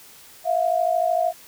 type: tone pair together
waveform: sine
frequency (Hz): 656.8 / 710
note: E5 / F5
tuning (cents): -6 / +28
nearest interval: minor second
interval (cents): 134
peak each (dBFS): -21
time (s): 0.44-1.33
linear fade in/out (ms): 50
effects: white hiss -47 dBFS RMS until 1.47 s